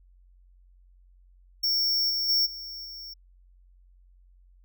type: tone with level steps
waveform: square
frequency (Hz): 5470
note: F8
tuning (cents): -37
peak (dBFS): -23 / -26 / -21 / -37 / -39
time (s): 1.63-3.14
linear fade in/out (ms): 10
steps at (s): 2.09 / 2.28 / 2.45 / 2.84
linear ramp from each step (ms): 20
effects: added 45 Hz sine -54 dBFS peak until 4.64 s